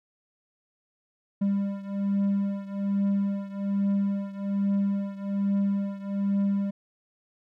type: beating tone pair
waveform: triangle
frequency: 198.6 / 199.8 Hz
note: G3 / G3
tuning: +23 / +33 cents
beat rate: 1.2 Hz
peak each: -24 / -27 dBFS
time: 1.41-6.71 s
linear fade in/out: 10 ms
effects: none